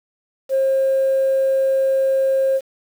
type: tone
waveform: sine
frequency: 535 Hz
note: C5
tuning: 38 cents sharp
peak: -13 dBFS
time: 0.49-2.61 s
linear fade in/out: 50 ms
effects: tanh soft clip ceiling -11 dBFS + 7-bit